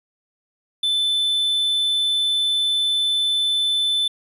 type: tone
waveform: triangle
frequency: 3520 Hz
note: A7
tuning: in tune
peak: -16 dBFS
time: 0.83-4.08 s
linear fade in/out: 5 ms
effects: resampled to 32000 Hz + 9-bit